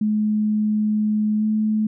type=tone with pitch glide; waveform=sine; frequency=212.8 to 215.5 Hz; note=G#3 to A3; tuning=+42 to -36 cents; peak=-17 dBFS; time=0.01-1.87 s; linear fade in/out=5 ms; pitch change=+22 cents; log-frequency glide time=1.38-1.44 s; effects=none